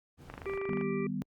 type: noise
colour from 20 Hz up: brown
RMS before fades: -45 dBFS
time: 0.17-0.6 s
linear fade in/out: 50 ms
type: click train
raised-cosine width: 0.5 ms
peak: -27 dBFS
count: 14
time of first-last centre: 0.3-0.812 s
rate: 25.4 Hz
type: harmonic tone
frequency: 392 Hz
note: G4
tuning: in tune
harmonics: 1 / 3 / 5 / 6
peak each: -33 / -45 / -48 / -45 dBFS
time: 0.46-1.07 s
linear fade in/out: 5 ms
type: chord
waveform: sine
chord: Eb augmented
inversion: none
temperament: equal with one note detuned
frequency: 154.31 / 196 / 246.9 Hz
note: Eb3 / G3 / B3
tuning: -14 / 0 / 0 cents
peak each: -39 / -35 / -36 dBFS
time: 0.69-1.22 s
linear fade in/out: 0 ms
effects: high-pass 60 Hz 12 dB/octave + Opus 48 kbps